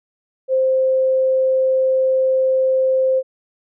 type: tone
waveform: sine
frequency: 523.3 Hz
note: C5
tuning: in tune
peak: -13 dBFS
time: 0.48-3.23 s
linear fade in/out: 50 ms
effects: none